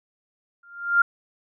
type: tone with exponential growth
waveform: sine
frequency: 1396.9 Hz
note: F6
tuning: in tune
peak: -11 dBFS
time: 0.63-1.02 s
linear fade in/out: 5 ms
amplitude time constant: 83 ms
effects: none